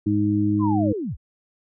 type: harmonic tone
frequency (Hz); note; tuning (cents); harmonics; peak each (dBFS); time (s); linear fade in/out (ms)
103.83; G#2; 0; 1 / 2 / 3; -24 / -24 / -20; 0.06-0.93; 10
type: linear sweep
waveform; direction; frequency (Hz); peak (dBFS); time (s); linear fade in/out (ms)
sine; down; 1080 to 33.94; -25; 0.59-1.17; 50
effects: none